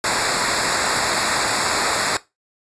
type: noise with comb filter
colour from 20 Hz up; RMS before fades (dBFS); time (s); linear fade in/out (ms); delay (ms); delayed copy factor
pink; -20; 0.04-2.17; 2; 0.33; -0.95
effects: noise-tail reverb RT60 0.2 s tail -17 dB re dry + resampled to 22050 Hz